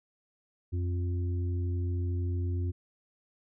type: harmonic tone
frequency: 88.7 Hz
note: F2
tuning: 27 cents sharp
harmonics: 1 / 3 / 4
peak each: -28 / -42 / -43 dBFS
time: 0.72-2.72 s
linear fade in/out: 20 ms
effects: none